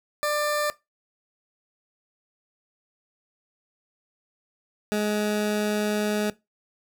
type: tone pair in turn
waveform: 20% pulse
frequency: 594 / 210 Hz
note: D5 / G#3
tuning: +20 / +19 cents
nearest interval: octave + tritone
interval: 1801 cents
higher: first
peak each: -18 dBFS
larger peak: neither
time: 0.23-0.7 / 4.92-6.3 s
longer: second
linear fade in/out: 0 ms
effects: noise-tail reverb RT60 0.2 s tail -19 dB re dry